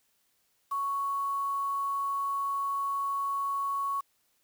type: tone with quantisation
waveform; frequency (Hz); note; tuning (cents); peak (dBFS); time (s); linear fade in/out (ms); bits
sine; 1111; C#6; +4; -28; 0.71-4.01; 10; 8
effects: white hiss -72 dBFS RMS until 4.43 s